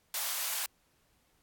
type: high-pass noise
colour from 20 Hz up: white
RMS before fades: -34 dBFS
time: 0.14-0.66 s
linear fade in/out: 2 ms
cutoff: 640 Hz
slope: 24 dB/octave
effects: pink hiss -71 dBFS RMS until 1.42 s + AAC 64 kbps